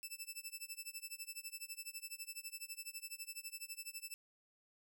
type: tone with tremolo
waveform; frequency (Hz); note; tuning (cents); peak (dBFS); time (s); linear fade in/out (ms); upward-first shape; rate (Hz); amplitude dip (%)
10% pulse; 2642; E7; +3; -34; 0.03-4.14; 0; sine; 12; 95
effects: none